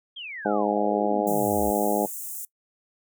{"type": "exponential sweep", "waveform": "sine", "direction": "down", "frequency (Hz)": [3322, 61.74], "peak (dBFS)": -34, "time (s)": [0.16, 1.71], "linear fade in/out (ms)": 10}
{"type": "harmonic tone", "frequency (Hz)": 103.83, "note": "G#2", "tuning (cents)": 0, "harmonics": [2, 3, 4, 5, 6, 7, 8], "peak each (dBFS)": [-29, -29, -29, -29, -29, -29, -29], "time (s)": [0.45, 2.06], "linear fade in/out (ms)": 5}
{"type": "high-pass noise", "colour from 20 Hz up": "white", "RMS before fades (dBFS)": -35, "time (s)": [1.27, 2.45], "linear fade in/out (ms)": 2, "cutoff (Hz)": 6700, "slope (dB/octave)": 48}
{"effects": ["noise-tail reverb RT60 0.1 s tail -21 dB re dry"]}